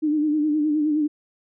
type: tone with vibrato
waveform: sine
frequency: 302.4 Hz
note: D#4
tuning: 49 cents flat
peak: -18 dBFS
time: 0.02-1.08 s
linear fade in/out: 20 ms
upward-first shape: sine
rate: 9.6 Hz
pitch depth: 54 cents each way
effects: none